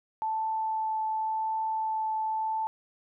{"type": "tone with vibrato", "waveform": "sine", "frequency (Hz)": 878, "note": "A5", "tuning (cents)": -4, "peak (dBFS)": -27, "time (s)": [0.22, 2.67], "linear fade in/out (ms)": 0, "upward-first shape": "triangle", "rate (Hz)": 0.91, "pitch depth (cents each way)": 8, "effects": []}